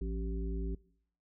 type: harmonic tone with a mistuned harmonic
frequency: 55 Hz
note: A1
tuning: in tune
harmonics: 1 / 3 / 5 / 7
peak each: -34 / -42 / -45 / -44 dBFS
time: 0.01-0.75 s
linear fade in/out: 5 ms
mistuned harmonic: 3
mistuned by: +110 cents
effects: noise-tail reverb RT60 0.7 s tail -23 dB re dry